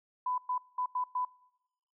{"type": "tone bursts at uneven times", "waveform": "sine", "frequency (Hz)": 1000, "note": "B5", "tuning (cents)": 21, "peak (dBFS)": -29, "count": 5, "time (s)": [[0.26, 0.38], [0.49, 0.58], [0.78, 0.86], [0.95, 1.04], [1.15, 1.25]], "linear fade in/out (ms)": 5, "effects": ["noise-tail reverb RT60 1.0 s tail -26 dB re dry"]}